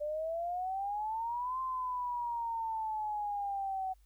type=exponential two-way sweep; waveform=sine; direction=up then down; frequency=587.3 to 1047 to 750 Hz; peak=-33 dBFS; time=0-3.94 s; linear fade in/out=20 ms; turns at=1.6 s; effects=added 50 Hz sine -60 dBFS peak until 4.05 s + white hiss -75 dBFS RMS until 4.05 s